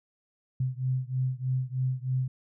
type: beating tone pair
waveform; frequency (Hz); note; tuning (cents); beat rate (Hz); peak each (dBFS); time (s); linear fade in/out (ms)
sine; 127.8 / 131; C3 / C3; -40 / +2; 3.2; -29 / -30; 0.6-2.28; 5
effects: none